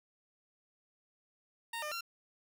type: tone with pitch steps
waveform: 15% pulse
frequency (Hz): 923 / 603 / 1370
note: A#5 / D5 / F6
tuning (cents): -17 / +46 / -34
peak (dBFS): -31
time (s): 1.73-2.009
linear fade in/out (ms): 5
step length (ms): 93
effects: none